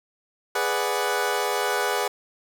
20% pulse chord, G# half-diminished seventh, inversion none, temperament equal, 415.3 / 493.9 / 587.3 / 740 Hz, G#4 / B4 / D5 / F#5, 0 / 0 / 0 / 0 cents, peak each -22 / -23 / -26 / -24 dBFS, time 0.55-2.08 s, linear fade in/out 5 ms, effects none

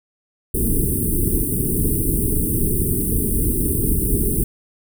pink band-stop noise, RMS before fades -19 dBFS, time 0.54-4.44 s, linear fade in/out 5 ms, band 440 to 8700 Hz, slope 96 dB/octave, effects none

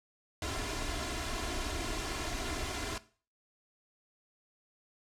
pink noise with comb filter, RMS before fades -36 dBFS, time 0.42-2.98 s, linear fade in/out 2 ms, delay 2.9 ms, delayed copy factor +0.7, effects noise-tail reverb RT60 0.4 s tail -17 dB re dry + low-pass 8000 Hz 12 dB/octave

